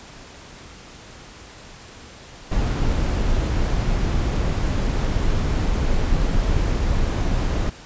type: noise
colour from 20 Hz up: brown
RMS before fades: -20 dBFS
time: 2.51-7.7 s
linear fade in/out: 10 ms
effects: pink hiss -42 dBFS RMS until 7.85 s + resampled to 16000 Hz